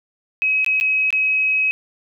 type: tone with dropouts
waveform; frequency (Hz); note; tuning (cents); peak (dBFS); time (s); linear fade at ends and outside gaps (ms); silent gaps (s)
sine; 2548; D#7; +41; -15; 0.42-1.71; 0; 0.646-0.663 / 0.8-0.81 / 1.105-1.127
effects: none